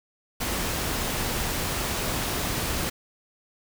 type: noise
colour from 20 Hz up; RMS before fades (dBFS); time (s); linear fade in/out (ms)
pink; -28; 0.4-2.9; 10
effects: none